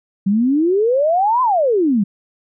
sine exponential two-way sweep, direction up then down, 188.4 to 1046 to 188.4 Hz, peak -12 dBFS, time 0.26-2.04 s, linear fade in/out 10 ms, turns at 1.42 s, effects none

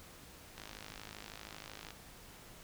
click train, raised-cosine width 0.2 ms, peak -29 dBFS, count 71, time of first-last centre 0.58-1.906 s, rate 52.8 Hz, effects pink hiss -55 dBFS RMS until 2.63 s

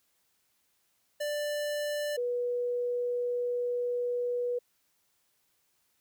square / sine tone pair in turn, 590 / 487.4 Hz, D5 / B4, +8 / -23 cents, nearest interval minor third, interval 331 cents, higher first, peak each -31 / -28 dBFS, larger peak second, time 1.2-2.17 / 2.17-4.59 s, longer second, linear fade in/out 10 ms, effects white hiss -73 dBFS RMS until 6 s

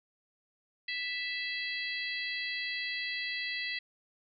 harmonic tone with a mistuned harmonic, 659.3 Hz, E5, in tune, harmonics 3 / 4 / 5 / 6 / 7, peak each -36 / -40 / -42 / -42 / -44 dBFS, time 0.88-3.79 s, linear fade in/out 5 ms, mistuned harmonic 6, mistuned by +45 cents, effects none

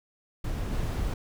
brown noise with level steps, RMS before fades -31 / -29 dBFS, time 0.44-1.14 s, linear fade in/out 5 ms, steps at 0.71 s, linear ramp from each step 20 ms, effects none

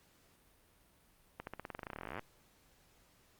accelerating click train, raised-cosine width 0.5 ms, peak -27 dBFS, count 28, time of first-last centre 1.4-2.194 s, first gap 71 ms, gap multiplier 0.92, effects pink hiss -68 dBFS RMS until 3.39 s + Opus 48 kbps

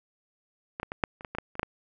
clicks, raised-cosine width 0.5 ms, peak -18 / -16 / -19 / -8 / -29 / -21 / -21 / -13 / -30 / -11 / -14 dBFS, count 11, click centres 0.799 / 0.831 / 0.919 / 1.038 / 1.209 / 1.248 / 1.35 / 1.385 / 1.554 / 1.595 / 1.631 s, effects none

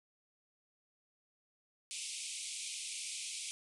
white band-pass noise, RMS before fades -43 dBFS, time 1.91-3.51 s, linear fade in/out 0 ms, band 2200 to 10000 Hz, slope 96 dB/octave, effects none

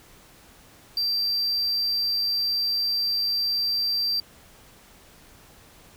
triangle tone, 4699 Hz, D8, in tune, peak -21 dBFS, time 0.97-4.2 s, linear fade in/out 2 ms, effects pink hiss -52 dBFS RMS until 5.96 s

